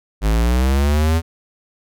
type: linear sweep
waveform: square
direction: up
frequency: 51 to 83.3 Hz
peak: -14 dBFS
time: 0.21-1.22 s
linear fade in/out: 50 ms
effects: none